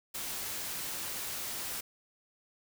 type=noise; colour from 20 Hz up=white; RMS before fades=-38 dBFS; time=0.14-1.81 s; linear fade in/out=10 ms; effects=none